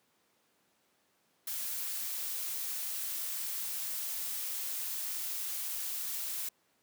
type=noise; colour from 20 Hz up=blue; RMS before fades=-37 dBFS; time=1.47-6.49 s; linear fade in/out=5 ms; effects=pink hiss -72 dBFS RMS until 6.82 s + high-pass 200 Hz 12 dB/octave